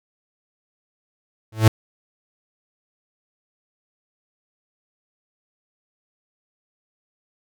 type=tone with exponential growth; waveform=45% pulse; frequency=109.8 Hz; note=A2; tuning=3 cents flat; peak=-5 dBFS; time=1.52-1.68 s; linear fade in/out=5 ms; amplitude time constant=33 ms; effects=none